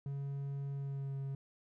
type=tone with pitch glide; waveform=triangle; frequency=139.4 to 136.85 Hz; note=C#3 to C#3; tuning=+10 to -22 cents; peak=-35 dBFS; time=0.06-1.35 s; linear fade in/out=2 ms; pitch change=-32 cents; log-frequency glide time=0.73-1.17 s; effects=none